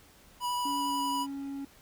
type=tone with vibrato; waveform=square; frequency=980 Hz; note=B5; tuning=14 cents flat; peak=-30 dBFS; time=0.4-1.27 s; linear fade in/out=50 ms; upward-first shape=sine; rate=11 Hz; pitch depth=10 cents each way
type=tone with pitch glide; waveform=triangle; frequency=282.6 to 276.9 Hz; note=C#4 to C#4; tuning=+34 to -2 cents; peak=-33 dBFS; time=0.65-1.65 s; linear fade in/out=5 ms; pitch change=-36 cents; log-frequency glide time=0.81-1.1 s
effects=pink hiss -58 dBFS RMS until 1.81 s